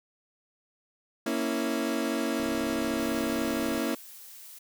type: chord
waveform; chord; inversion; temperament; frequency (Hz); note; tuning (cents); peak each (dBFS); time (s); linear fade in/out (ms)
30% pulse; A# diminished; none; equal; 233.1 / 277.2 / 329.6; A#3 / C#4 / E4; 0 / 0 / 0; -29 / -29 / -29; 1.26-3.95; 5
type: click train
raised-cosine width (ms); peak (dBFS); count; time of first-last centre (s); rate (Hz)
3; -32; 47; 2.4-3.777; 33.4
type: noise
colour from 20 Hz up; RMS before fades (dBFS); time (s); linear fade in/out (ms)
blue; -47; 2.98-4.59; 10
effects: none